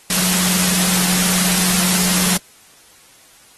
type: tone in noise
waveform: sine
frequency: 181.6 Hz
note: F#3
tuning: 32 cents flat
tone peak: -21 dBFS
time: 0.1-2.37 s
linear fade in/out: 2 ms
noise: white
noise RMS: -17 dBFS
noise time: 0.1-2.37 s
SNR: -7 dB
effects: white hiss -48 dBFS RMS until 3.57 s + AAC 32 kbps